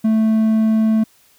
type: tone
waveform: triangle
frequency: 220 Hz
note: A3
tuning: in tune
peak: -10 dBFS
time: 0.04-1.04 s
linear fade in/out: 10 ms
effects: white hiss -54 dBFS RMS until 1.38 s